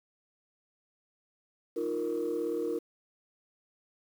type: chord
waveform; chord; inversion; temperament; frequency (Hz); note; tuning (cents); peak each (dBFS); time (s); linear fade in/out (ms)
sine; Eb suspended second; none; equal; 311.1 / 349.2 / 466.2; Eb4 / F4 / Bb4; 0 / 0 / 0; -35 / -33 / -31; 1.76-2.79; 10
effects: tanh soft clip ceiling -24 dBFS + 9-bit